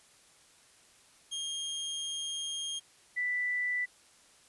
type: tone pair in turn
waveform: sawtooth / sine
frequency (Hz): 3228 / 1978.6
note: G#7 / B6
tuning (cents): -50 / +3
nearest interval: minor sixth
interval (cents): 847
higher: first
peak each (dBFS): -31 / -29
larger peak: second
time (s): 1.31-2.8 / 3.16-3.86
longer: first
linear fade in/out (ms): 20
effects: white hiss -61 dBFS RMS until 4.48 s + resampled to 24000 Hz